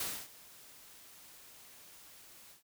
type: noise with ADSR envelope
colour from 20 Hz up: white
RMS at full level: -36 dBFS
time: 0-2.63 s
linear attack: 4 ms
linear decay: 270 ms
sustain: -20 dB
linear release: 120 ms
effects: none